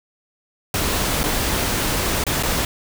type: noise with dropouts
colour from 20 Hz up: pink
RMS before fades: -21 dBFS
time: 0.74-2.65 s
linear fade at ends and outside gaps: 2 ms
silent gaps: 1.233-1.238 / 2.239-2.266 / 2.427-2.433 s
effects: none